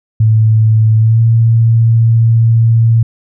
sine tone with pitch glide, 110 to 114.34 Hz, A2 to A#2, 0 to -33 cents, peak -5 dBFS, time 0.2-3.03 s, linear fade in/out 5 ms, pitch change +67 cents, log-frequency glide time 0.98-1.21 s, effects none

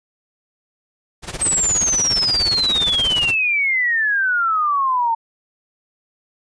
pink noise with tremolo, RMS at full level -25 dBFS, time 1.22-3.35 s, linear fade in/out 50 ms, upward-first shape sine, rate 17 Hz, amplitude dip 85%
sine exponential sweep, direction down, 8372 to 896 Hz, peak -15 dBFS, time 1.41-5.15 s, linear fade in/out 10 ms
effects resampled to 22050 Hz

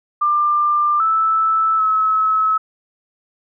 sine tone with pitch steps, 1192 / 1314 / 1292 Hz, D6 / E6 / E6, +25 / -6 / -35 cents, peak -13 dBFS, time 0.21-2.58 s, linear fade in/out 10 ms, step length 790 ms, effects none

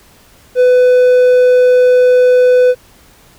triangle tone, 500 Hz, B4, 21 cents sharp, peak -3 dBFS, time 0.55-2.75 s, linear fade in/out 50 ms, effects pink hiss -45 dBFS RMS until 3.38 s

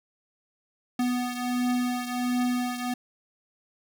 square beating tone pair, 246.9 / 248.3 Hz, B3 / B3, 0 / +9 cents, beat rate 1.4 Hz, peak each -27 / -32 dBFS, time 0.99-2.94 s, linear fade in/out 5 ms, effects none

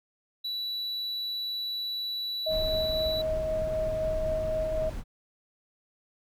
triangle tone, 3942 Hz, B7, 4 cents flat, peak -29 dBFS, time 0.44-3.22 s, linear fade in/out 10 ms
sine tone with tremolo, 631 Hz, D#5, 24 cents sharp, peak -26 dBFS, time 2.46-4.9 s, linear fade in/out 10 ms, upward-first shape sine, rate 3.9 Hz, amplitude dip 25%
brown noise, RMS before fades -35 dBFS, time 2.48-5.04 s, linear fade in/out 50 ms
effects none

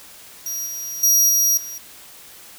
sawtooth tone with level steps, 5740 Hz, F8, 47 cents sharp, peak -22 / -25 / -10 / -12 / -28 dBFS, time 0.46-1.78 s, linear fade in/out 2 ms, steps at 0.66 / 1.03 / 1.29 / 1.57 s, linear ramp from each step 5 ms, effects white hiss -43 dBFS RMS until 2.58 s

